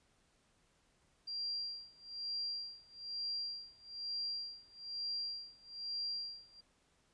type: tone with tremolo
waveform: sine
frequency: 4751 Hz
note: D8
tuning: 19 cents sharp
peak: -36 dBFS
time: 1.27-6.61 s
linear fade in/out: 10 ms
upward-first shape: sine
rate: 1.1 Hz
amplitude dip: 95%
effects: pink hiss -73 dBFS RMS until 7.13 s + resampled to 22050 Hz